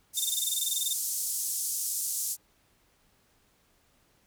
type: band-pass noise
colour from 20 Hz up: pink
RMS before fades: -32 dBFS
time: 0.13-2.37 s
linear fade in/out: 50 ms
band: 6400 to 14000 Hz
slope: 24 dB/octave
type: tone bursts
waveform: 25% pulse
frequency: 3630 Hz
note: A#7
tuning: 47 cents flat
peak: -24 dBFS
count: 16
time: 0.17-0.933 s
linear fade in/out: 5 ms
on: 28 ms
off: 21 ms
effects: pink hiss -67 dBFS RMS until 4.26 s